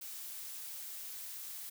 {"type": "noise", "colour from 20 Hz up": "blue", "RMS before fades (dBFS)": -45, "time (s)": [0.01, 1.7], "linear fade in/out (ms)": 10, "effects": []}